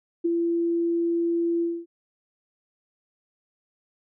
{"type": "tone with ADSR envelope", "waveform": "sine", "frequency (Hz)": 338.7, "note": "E4", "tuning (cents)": 47, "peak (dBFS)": -18, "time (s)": [0.24, 1.86], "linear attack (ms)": 15, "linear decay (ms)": 13, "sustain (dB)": -3, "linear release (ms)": 240, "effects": []}